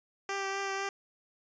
10% pulse tone with vibrato, 392 Hz, G4, in tune, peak -24 dBFS, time 0.29-0.89 s, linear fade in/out 2 ms, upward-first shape triangle, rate 4 Hz, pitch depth 17 cents each way, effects resampled to 16000 Hz

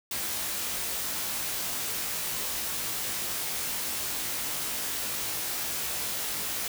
white noise with comb filter, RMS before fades -32 dBFS, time 0.11-6.68 s, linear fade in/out 2 ms, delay 19 ms, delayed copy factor +0.95, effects none

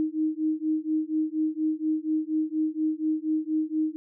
sine beating tone pair, 310 / 314.2 Hz, D#4 / D#4, -6 / +17 cents, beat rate 4.2 Hz, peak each -27 dBFS, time 0-3.96 s, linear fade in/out 0 ms, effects none

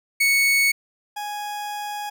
40% pulse tone pair in turn, 2217 / 830.4 Hz, C#7 / G#5, 0 / 0 cents, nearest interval octave + perfect fourth, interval 1700 cents, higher first, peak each -15 / -27 dBFS, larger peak first, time 0.2-0.72 / 1.16-2.1 s, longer second, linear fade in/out 10 ms, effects none

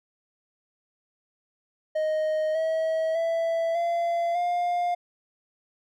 triangle tone with pitch steps, 622.3 / 642 / 662.4 / 683.3 / 705 Hz, D#5 / E5 / E5 / F5 / F5, 0 / -46 / +8 / -38 / +16 cents, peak -21 dBFS, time 1.95-4.95 s, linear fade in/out 10 ms, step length 600 ms, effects none

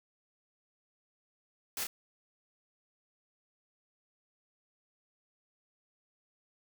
white noise with echo, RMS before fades -37 dBFS, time 1.77-1.84 s, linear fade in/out 2 ms, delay 30 ms, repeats 1, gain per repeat -2 dB, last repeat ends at 1.87 s, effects none

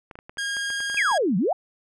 clicks, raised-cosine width 0.5 ms, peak -25 dBFS, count 11, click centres 0.112 / 0.155 / 0.189 / 0.295 / 0.372 / 0.568 / 0.703 / 0.804 / 0.899 / 0.945 / 1.114 s
sawtooth tone with pitch glide, 1625 to 1644.8 Hz, G#6 to G#6, -38 to -17 cents, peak -22 dBFS, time 0.38-1.18 s, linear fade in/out 5 ms, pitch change +21 cents, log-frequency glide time 0.93-1.03 s
sine exponential two-way sweep, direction down then up, 2637 to 166.2 to 816 Hz, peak -19 dBFS, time 0.97-1.53 s, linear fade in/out 5 ms, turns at 1.37 s
effects resampled to 22050 Hz

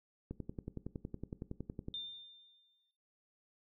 click train, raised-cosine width 3 ms, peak -28 dBFS, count 18, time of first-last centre 0.31-1.884 s, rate 10.8 Hz
sine tone with exponential decay, 3603 Hz, A7, 40 cents sharp, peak -38 dBFS, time 1.94-2.91 s, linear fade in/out 1 ms, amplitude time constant 210 ms
effects noise-tail reverb RT60 0.8 s tail -17 dB re dry

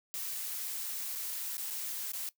blue noise with dropouts, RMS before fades -38 dBFS, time 0.14-2.29 s, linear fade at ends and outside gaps 0 ms, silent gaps 1.152-1.157 / 1.57-1.58 / 1.703-1.707 / 2.118-2.134 s, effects noise-tail reverb RT60 0.1 s tail -18 dB re dry

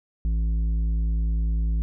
sine tone with tanh clipping, 55 Hz, A1, in tune, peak -22 dBFS, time 0.25-1.82 s, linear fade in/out 0 ms, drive 8 dB, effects none

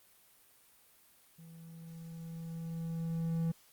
triangle tone with level ramp, 164.81 Hz, E3, in tune, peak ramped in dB -49 to -27 dBFS, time 1.38-3.52 s, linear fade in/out 10 ms, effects white hiss -64 dBFS RMS until 3.72 s + Opus 32 kbps

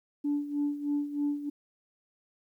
sine tone with tremolo, 290 Hz, D4, 22 cents flat, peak -24 dBFS, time 0.24-1.5 s, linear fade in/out 10 ms, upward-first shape sine, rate 3.2 Hz, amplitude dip 75%, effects tanh soft clip ceiling -22 dBFS + 11-bit

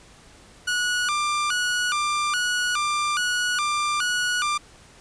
sawtooth tone with vibrato, 1318.5 Hz, E6, in tune, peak -18 dBFS, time 0.67-4.58 s, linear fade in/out 10 ms, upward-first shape square, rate 1.2 Hz, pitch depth 180 cents each way, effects pink hiss -50 dBFS RMS until 5 s + resampled to 22050 Hz

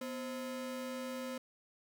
45% pulse ring-modulated tone, 386.1 Hz, G4, 26 cents flat, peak -36 dBFS, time 0.01-1.38 s, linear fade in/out 5 ms, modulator 139 Hz, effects none

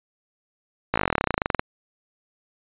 slowing click train, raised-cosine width 0.5 ms, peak -5 dBFS, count 23, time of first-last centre 0.94-1.595 s, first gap 17 ms, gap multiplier 1.05, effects resampled to 8000 Hz

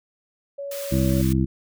sine tone, 562 Hz, C#5, 24 cents sharp, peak -29 dBFS, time 0.58-1.22 s, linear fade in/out 10 ms
white high-pass noise, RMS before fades -36 dBFS, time 0.71-1.33 s, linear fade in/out 5 ms, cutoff 1000 Hz, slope 96 dB/octave
harmonic tone, 65.7 Hz, C2, 8 cents sharp, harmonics 1 / 2 / 3 / 4 / 5, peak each -24 / -22 / -23 / -29 / -25 dBFS, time 0.91-1.46 s, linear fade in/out 20 ms
effects none

